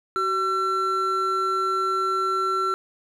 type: tone pair together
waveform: triangle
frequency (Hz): 378.8 / 1350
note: F#4 / E6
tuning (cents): +41 / +41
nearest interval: octave + minor seventh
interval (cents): 2200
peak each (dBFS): -26 / -20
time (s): 0.16-2.74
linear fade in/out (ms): 0
effects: none